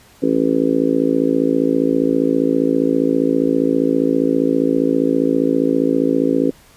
harmonic tone, 55 Hz, A1, in tune, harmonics 3 / 4 / 5 / 6 / 7 / 8 / 9, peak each -28 / -26 / -16 / -22 / -22 / -22 / -22 dBFS, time 0.22-6.51 s, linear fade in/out 10 ms, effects pink hiss -48 dBFS RMS until 6.76 s + resampled to 32000 Hz

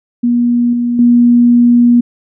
sine tone with level steps, 240.1 Hz, B3, 49 cents flat, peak -8 / -11 / -4 dBFS, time 0.23-2.01 s, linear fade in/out 10 ms, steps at 0.73 / 0.99 s, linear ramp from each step 2 ms, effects none

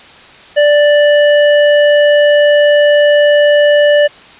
square tone, 587.3 Hz, D5, in tune, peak -6 dBFS, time 0.56-4.08 s, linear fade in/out 20 ms, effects white hiss -37 dBFS RMS until 4.39 s + resampled to 8000 Hz

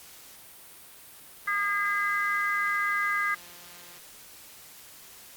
click train, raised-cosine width 0.2 ms, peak -34 dBFS, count 442, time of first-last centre 1.46-3.98 s, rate 175 Hz
harmonic tone, 407 Hz, G#4, 35 cents flat, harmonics 3 / 4 / 5, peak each -29 / -29 / -29 dBFS, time 1.47-3.35 s, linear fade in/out 10 ms
effects white hiss -49 dBFS RMS until 5.36 s + Opus 48 kbps

